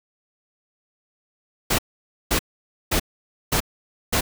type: noise bursts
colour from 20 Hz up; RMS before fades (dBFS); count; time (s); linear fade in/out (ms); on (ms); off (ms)
pink; -20; 5; 1.7-4.21; 10; 86; 520
effects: none